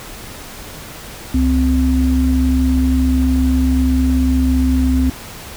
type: tone pair together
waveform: sine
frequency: 67.8 / 258.2 Hz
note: C#2 / C4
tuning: -38 / -23 cents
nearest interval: octave + major seventh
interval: 2315 cents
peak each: -14 dBFS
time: 1.34-5.1 s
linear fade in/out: 5 ms
effects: pink hiss -33 dBFS RMS until 5.56 s